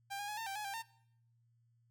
sawtooth tone with pitch steps, 794 / 817 / 841 / 903 / 783 / 843 / 792 / 909 Hz, G5 / G#5 / G#5 / A5 / G5 / G#5 / G5 / A#5, +22 / -29 / +22 / +45 / -2 / +26 / +18 / -44 cents, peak -36 dBFS, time 0.1-0.828 s, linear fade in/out 20 ms, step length 91 ms, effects noise-tail reverb RT60 0.7 s tail -20 dB re dry + added 117 Hz sine -69 dBFS peak until 1.9 s

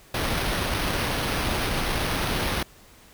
pink noise with sample-and-hold, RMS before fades -26 dBFS, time 0.14-2.63 s, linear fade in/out 5 ms, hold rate 7350 Hz, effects pink hiss -52 dBFS RMS until 3.13 s

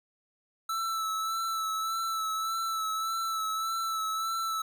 square tone with vibrato, 1318.5 Hz, E6, in tune, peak -30 dBFS, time 0.69-4.62 s, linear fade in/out 5 ms, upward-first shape sine, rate 1.7 Hz, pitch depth 26 cents each way, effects none

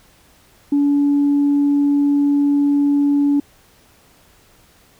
sine tone, 285.8 Hz, D4, 47 cents flat, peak -11 dBFS, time 0.72-3.4 s, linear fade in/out 5 ms, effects tanh soft clip ceiling -9 dBFS + pink hiss -52 dBFS RMS until 4.99 s

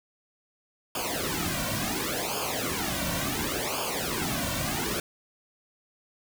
pink noise with flanger, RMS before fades -30 dBFS, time 0.95-5 s, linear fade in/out 2 ms, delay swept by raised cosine 0.51 to 2.41 ms, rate 0.7 Hz, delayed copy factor -1, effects none

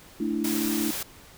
sine chord, A suspended fourth, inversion none, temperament equal, 220 / 293.7 / 329.6 Hz, A3 / D4 / E4, 0 / 0 / 0 cents, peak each -29 dBFS, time 0.2-0.91 s, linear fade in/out 5 ms
white noise, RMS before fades -32 dBFS, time 0.44-1.03 s, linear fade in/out 5 ms
effects pink hiss -50 dBFS RMS until 1.37 s

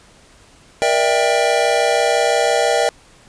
square chord, E half-diminished seventh, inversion second, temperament just, 474.7 / 593.3 / 659.3 / 791.1 Hz, Bb4 / D5 / E5 / G5, +31 / +18 / 0 / +16 cents, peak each -20 dBFS, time 0.82-2.89 s, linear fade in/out 0 ms, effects pink hiss -48 dBFS RMS until 3.28 s + resampled to 22050 Hz

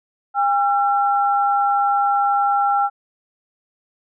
sine tone pair together, 806 / 1355.5 Hz, G5 / E6, +48 / +48 cents, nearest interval major sixth, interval 900 cents, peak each -16 / -20 dBFS, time 0.34-2.9 s, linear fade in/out 50 ms, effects none

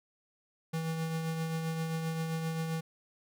square tone with tremolo, 162.1 Hz, E3, 29 cents flat, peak -31 dBFS, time 0.73-2.81 s, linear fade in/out 10 ms, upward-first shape triangle, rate 7.6 Hz, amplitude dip 40%, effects none

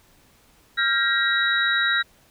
sine tone cluster, 1386 / 1598 / 1894 / 3847 Hz, F6 / G6 / A#6 / B7, -14 / +33 / +27 / -46 cents, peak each -24 dBFS, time 0.77-2.03 s, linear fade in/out 20 ms, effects pink hiss -57 dBFS RMS until 2.3 s

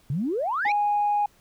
sine exponential sweep, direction up, 125.8 to 2533 Hz, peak -23 dBFS, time 0.1-0.72 s, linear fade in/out 2 ms
sine tone, 826 Hz, G#5, 10 cents flat, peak -19 dBFS, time 0.65-1.26 s, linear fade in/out 5 ms
effects tanh soft clip ceiling -16 dBFS + pink hiss -60 dBFS RMS until 1.4 s

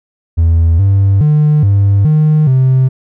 triangle tone with pitch steps, 82.8 / 98.3 / 150.7 / 99.8 / 153.6 / 130.7 Hz, E2 / G2 / D3 / G2 / D#3 / C3, +8 / +5 / +45 / +32 / -22 / -1 cents, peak -3 dBFS, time 0.37-2.89 s, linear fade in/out 20 ms, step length 420 ms, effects tanh soft clip ceiling -1 dBFS

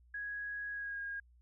sine tone with pitch glide, 1661.2 to 1628.9 Hz, G#6 to G#6, 0 to -34 cents, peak -38 dBFS, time 0.14-1.2 s, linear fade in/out 5 ms, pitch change -34 cents, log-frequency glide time 0.71-1 s, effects added 60 Hz sine -61 dBFS peak until 1.41 s

